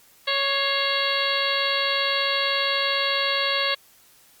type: harmonic tone with a mistuned harmonic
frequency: 554.4 Hz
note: C#5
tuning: in tune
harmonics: 1 / 2 / 3 / 4 / 5 / 6 / 7 / 8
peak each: -29 / -29 / -29 / -29 / -29 / -29 / -29 / -29 dBFS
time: 0.27-3.75 s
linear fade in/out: 10 ms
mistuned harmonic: 4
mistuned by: -69 cents
effects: white hiss -55 dBFS RMS until 4.4 s + Opus 48 kbps